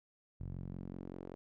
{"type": "tone with band-pass filter sweep", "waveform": "sawtooth", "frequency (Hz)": 45.21, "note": "F#1", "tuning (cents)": -39, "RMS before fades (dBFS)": -45, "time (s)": [0.4, 1.35], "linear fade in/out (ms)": 0, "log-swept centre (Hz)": [110, 430], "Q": 1.4, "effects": []}